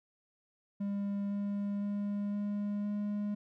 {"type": "tone with pitch steps", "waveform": "triangle", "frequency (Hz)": [200.9, 202.3, 203.7, 205.1, 206.5], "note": ["G3", "G#3", "G#3", "G#3", "G#3"], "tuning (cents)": [43, -45, -33, -21, -10], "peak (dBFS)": -30, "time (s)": [0.8, 3.35], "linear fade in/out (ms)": 10, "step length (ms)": 510, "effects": []}